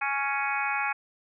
harmonic tone with a mistuned harmonic, 277.9 Hz, C#4, 4 cents sharp, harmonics 3 / 4 / 5 / 6 / 7 / 8 / 9, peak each -31 / -35 / -33 / -34 / -41 / -33 / -33 dBFS, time 0.01-0.93 s, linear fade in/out 10 ms, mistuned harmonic 7, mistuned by -18 cents, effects none

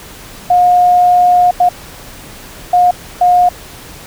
sine tone bursts at uneven times, 716 Hz, F5, 43 cents sharp, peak -5 dBFS, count 4, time 0.5-1.51 / 1.6-1.69 / 2.73-2.91 / 3.21-3.49 s, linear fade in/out 5 ms, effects pink hiss -33 dBFS RMS until 4.06 s

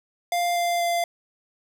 square tone with pitch steps, 698.5 / 694.1 / 689.7 Hz, F5 / F5 / F5, 0 / -11 / -22 cents, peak -22 dBFS, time 0.32-1.04 s, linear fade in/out 2 ms, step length 240 ms, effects none

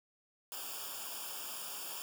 white noise with comb filter, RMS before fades -43 dBFS, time 0.52-2.02 s, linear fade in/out 0 ms, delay 0.49 ms, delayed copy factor -0.95, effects none

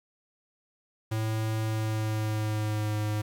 square tone with pitch glide, 110 to 106.07 Hz, A2 to G#2, 0 to +37 cents, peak -28 dBFS, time 1.11-3.22 s, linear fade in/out 10 ms, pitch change -63 cents, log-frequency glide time 1.62-2.97 s, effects 9-bit

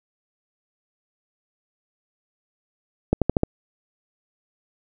accelerating click train, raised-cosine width 2 ms, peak -4 dBFS, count 5, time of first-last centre 3.13-3.434 s, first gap 87 ms, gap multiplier 0.91, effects none

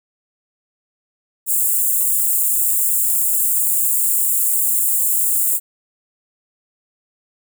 white high-pass noise, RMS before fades -17 dBFS, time 1.46-5.6 s, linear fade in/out 50 ms, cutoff 7200 Hz, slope 96 dB/octave, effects none

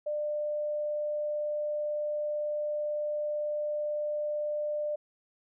sine tone, 597 Hz, D5, 28 cents sharp, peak -29 dBFS, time 0.06-4.96 s, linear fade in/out 10 ms, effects none

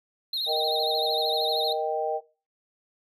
triangle tone with vibrato, 3951 Hz, B7, in tune, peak -25 dBFS, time 0.33-1.73 s, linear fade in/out 5 ms, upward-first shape sine, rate 13 Hz, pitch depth 130 cents each way
sine chord, Eb major, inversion second, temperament equal, 466.2 / 622.3 / 784 Hz, Bb4 / Eb5 / G5, 0 / 0 / 0 cents, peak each -29 dBFS, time 0.46-2.21 s, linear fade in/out 50 ms
effects noise-tail reverb RT60 0.3 s tail -17 dB re dry

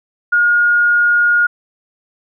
sine tone, 1430 Hz, F6, 41 cents sharp, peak -9 dBFS, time 0.32-1.47 s, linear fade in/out 10 ms, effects none

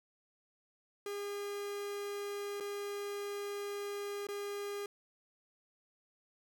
45% pulse tone with dropouts, 406.2 Hz, G#4, 38 cents flat, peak -38 dBFS, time 1.06-4.86 s, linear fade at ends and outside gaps 2 ms, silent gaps 2.601-2.606 / 4.269-4.287 s, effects none

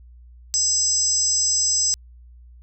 sine tone cluster, 5090 / 6140 / 7680 Hz, D#8 / G8 / B8, +39 / -37 / -49 cents, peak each -22 dBFS, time 0.54-1.94 s, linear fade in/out 0 ms, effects added 60 Hz sine -43 dBFS peak until 2.62 s

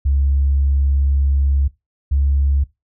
sine tone pair in turn, 69.3 / 69.7 Hz, C#2 / C#2, 0 / +10 cents, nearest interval unison, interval 10 cents, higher second, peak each -12 dBFS, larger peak neither, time 0.05-1.68 / 2.11-2.64 s, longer first, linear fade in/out 10 ms, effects noise-tail reverb RT60 0.2 s tail -20 dB re dry + tanh soft clip ceiling -8 dBFS

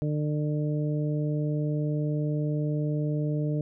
harmonic tone, 150 Hz, D3, 37 cents sharp, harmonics 1 / 2 / 3 / 4, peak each -26 / -32 / -36 / -38 dBFS, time 0.02-3.61 s, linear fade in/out 0 ms, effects none

